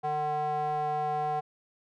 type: tone with band-pass filter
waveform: square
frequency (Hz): 150.3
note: D3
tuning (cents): +40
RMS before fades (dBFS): -30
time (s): 0.03-1.41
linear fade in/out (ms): 20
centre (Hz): 760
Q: 4.2
effects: none